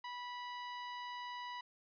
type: tone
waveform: sawtooth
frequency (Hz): 981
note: B5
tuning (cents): -12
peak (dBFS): -39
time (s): 0.04-1.61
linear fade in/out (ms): 5
effects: resampled to 11025 Hz